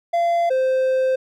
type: tone pair in turn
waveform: triangle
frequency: 685 / 520.9 Hz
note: F5 / C5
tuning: -34 / -8 cents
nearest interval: perfect fourth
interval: 474 cents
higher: first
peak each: -14 dBFS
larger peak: neither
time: 0.13-0.5 / 0.5-1.16 s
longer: second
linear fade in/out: 10 ms
effects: none